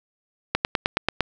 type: slowing click train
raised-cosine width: 0.3 ms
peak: -3 dBFS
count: 7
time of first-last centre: 0.55-1.207 s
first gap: 99 ms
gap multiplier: 1.04
effects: none